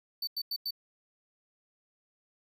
square tone bursts, 4537 Hz, C#8, 39 cents sharp, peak -32 dBFS, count 4, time 0.22-0.708 s, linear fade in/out 5 ms, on 53 ms, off 92 ms, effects none

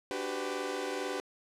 sawtooth chord, G major seventh, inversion second, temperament equal with one note detuned, 293.7 / 370 / 392 / 501.6 Hz, D4 / F#4 / G4 / B4, 0 / 0 / 0 / +27 cents, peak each -37 / -37 / -34 / -34 dBFS, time 0.11-1.2 s, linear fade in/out 0 ms, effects low-pass 9000 Hz 12 dB/octave

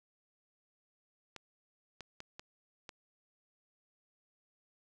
clicks, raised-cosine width 0.2 ms, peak -28 dBFS, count 5, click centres 1.363 / 2.007 / 2.204 / 2.395 / 2.892 s, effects none

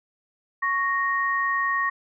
sine tone pair together, 1108.8 / 1864.7 Hz, C#6 / A#6, 0 / 0 cents, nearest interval major sixth, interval 900 cents, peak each -24 / -24 dBFS, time 0.62-1.9 s, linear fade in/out 10 ms, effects none

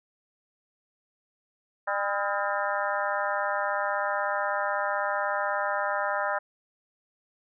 harmonic tone with a mistuned harmonic, 200.9 Hz, G3, 43 cents sharp, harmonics 3 / 4 / 5 / 6 / 7 / 8 / 9, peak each -31 / -32 / -33 / -34 / -34 / -35 / -36 dBFS, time 1.87-6.39 s, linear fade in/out 10 ms, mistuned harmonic 6, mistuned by +91 cents, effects none

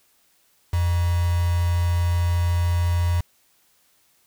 sine tone with quantisation, 86.8 Hz, F2, 10 cents flat, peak -18 dBFS, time 0.73-3.21 s, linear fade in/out 5 ms, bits 5, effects white hiss -62 dBFS RMS until 4.26 s

